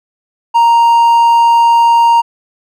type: tone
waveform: triangle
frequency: 932.3 Hz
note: A#5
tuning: in tune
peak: -3 dBFS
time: 0.54-2.22 s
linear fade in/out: 20 ms
effects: none